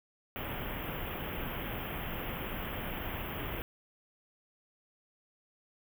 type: band-stop noise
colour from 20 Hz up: pink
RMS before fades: -38 dBFS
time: 0.36-3.62 s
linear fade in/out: 0 ms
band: 3300 to 12000 Hz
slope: 96 dB/octave
effects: none